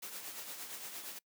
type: noise with tremolo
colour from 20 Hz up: white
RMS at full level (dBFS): -43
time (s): 0.02-1.19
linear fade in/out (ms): 10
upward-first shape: triangle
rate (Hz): 8.7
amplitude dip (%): 55
effects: noise-tail reverb RT60 0.1 s tail -24 dB re dry + high-pass 200 Hz 12 dB/octave